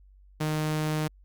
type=tone; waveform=sawtooth; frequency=154.2 Hz; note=D#3; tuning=15 cents flat; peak=-22 dBFS; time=0.4-1.08 s; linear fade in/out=10 ms; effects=added 48 Hz sine -52 dBFS peak until 1.24 s + Opus 48 kbps